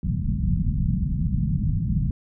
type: low-pass noise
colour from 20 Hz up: white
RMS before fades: -23 dBFS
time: 0.03-2.11 s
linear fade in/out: 2 ms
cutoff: 200 Hz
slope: 48 dB/octave
effects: none